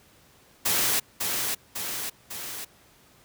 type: noise with echo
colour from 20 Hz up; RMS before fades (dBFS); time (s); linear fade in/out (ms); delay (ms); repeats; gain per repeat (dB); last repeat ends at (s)
white; -24; 0.65-1; 10; 550; 3; -4; 2.65
effects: pink hiss -57 dBFS RMS until 3.24 s + high-pass 60 Hz 12 dB/octave